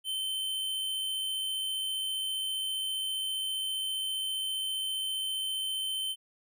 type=tone with amplitude modulation; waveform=square; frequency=3085 Hz; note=G7; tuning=28 cents flat; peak=-30 dBFS; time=0.04-6.16 s; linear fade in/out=50 ms; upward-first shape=sine; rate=95 Hz; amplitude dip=30%; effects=none